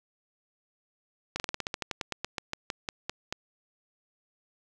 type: slowing click train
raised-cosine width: 0.2 ms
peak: -14 dBFS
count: 19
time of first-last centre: 1.36-3.325 s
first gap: 39 ms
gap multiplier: 1.11
effects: none